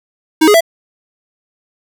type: tone with pitch steps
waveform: square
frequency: 315.5 / 416.2 / 664 Hz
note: D#4 / G#4 / E5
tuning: +24 / +4 / +12 cents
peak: -6 dBFS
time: 0.41-0.608 s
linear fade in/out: 10 ms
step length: 66 ms
effects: none